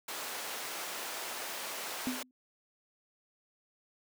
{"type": "high-pass noise", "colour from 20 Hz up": "pink", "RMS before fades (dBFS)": -40, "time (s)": [0.08, 2.23], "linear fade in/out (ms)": 5, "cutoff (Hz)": 560, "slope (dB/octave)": 12}
{"type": "tone with exponential decay", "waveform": "sine", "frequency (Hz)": 253.8, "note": "B3", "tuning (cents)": 47, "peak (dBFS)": -28, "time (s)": [2.07, 2.31], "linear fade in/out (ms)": 1, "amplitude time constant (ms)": 52}
{"effects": []}